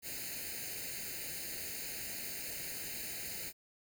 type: noise with comb filter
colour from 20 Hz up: white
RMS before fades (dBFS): -42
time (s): 0.02-3.53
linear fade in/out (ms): 50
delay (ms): 0.44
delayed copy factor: +0.9
effects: none